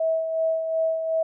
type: tone with tremolo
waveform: sine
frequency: 647 Hz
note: E5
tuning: 32 cents flat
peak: -19 dBFS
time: 0-1.23 s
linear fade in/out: 5 ms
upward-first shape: sine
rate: 2.7 Hz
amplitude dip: 50%
effects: none